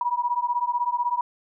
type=beating tone pair; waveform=sine; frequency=960 / 976 Hz; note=B5 / B5; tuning=-49 / -21 cents; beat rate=16 Hz; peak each=-25 dBFS; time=0.01-1.21 s; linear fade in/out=2 ms; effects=none